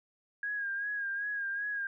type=tone with vibrato; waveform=sine; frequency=1633 Hz; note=G#6; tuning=30 cents flat; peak=-32 dBFS; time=0.43-1.87 s; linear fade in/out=2 ms; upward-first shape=sine; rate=2.6 Hz; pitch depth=47 cents each way; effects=none